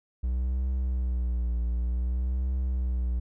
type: tone with vibrato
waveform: triangle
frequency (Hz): 61.5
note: B1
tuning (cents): -7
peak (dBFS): -23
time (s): 0.23-3.2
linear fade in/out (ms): 10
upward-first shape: triangle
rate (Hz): 0.54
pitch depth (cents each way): 88
effects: none